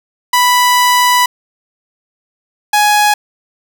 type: tone pair in turn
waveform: sawtooth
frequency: 987.8 / 835.2 Hz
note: B5 / G#5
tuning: 0 / +10 cents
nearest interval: minor third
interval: 290 cents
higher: first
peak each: -4 dBFS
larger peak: neither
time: 0.33-1.26 / 2.73-3.14 s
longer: first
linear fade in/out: 5 ms
effects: none